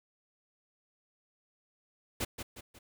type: noise with echo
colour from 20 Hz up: pink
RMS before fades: -33 dBFS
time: 2.2-2.25 s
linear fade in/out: 10 ms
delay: 180 ms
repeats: 3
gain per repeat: -7 dB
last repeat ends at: 2.79 s
effects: none